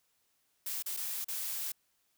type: noise with dropouts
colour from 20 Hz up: blue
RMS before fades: -37 dBFS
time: 0.66-1.72 s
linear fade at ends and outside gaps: 5 ms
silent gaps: 0.825-0.86 / 0.967-0.971 / 1.245-1.283 s
effects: white hiss -75 dBFS RMS until 2.17 s